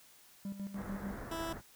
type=tone with tremolo; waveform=triangle; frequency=198 Hz; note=G3; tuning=18 cents sharp; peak=-35 dBFS; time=0.45-1.16 s; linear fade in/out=2 ms; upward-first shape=square; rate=6.8 Hz; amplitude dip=65%
type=low-pass noise; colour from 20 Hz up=pink; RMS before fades=-45 dBFS; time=0.74-1.62 s; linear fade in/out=50 ms; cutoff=1900 Hz; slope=48 dB/octave
type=tone; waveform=15% pulse; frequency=329.6 Hz; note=E4; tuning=in tune; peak=-31 dBFS; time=1.31-1.53 s; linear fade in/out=5 ms
effects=white hiss -61 dBFS RMS until 1.75 s